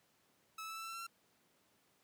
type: tone with pitch steps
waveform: sawtooth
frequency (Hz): 1300 / 1308.3 / 1316.6 / 1325 / 1333.5 / 1342 / 1350.5 / 1359.1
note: E6 / E6 / E6 / E6 / E6 / E6 / E6 / F6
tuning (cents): -24 / -13 / -3 / +9 / +20 / +31 / +42 / -48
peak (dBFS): -40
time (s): 0.58-1.068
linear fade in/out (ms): 5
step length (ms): 61
effects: pink hiss -73 dBFS RMS until 2.03 s + high-pass 150 Hz 12 dB/octave